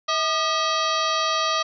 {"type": "harmonic tone with a mistuned harmonic", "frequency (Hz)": 644, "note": "E5", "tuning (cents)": -41, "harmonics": [1, 2, 3, 4, 5, 6, 7, 8, 9], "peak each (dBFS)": [-28, -23, -32, -33, -30, -31, -30, -39, -35], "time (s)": [0.08, 1.63], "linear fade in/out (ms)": 10, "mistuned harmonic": 2, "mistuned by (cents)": -97, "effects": []}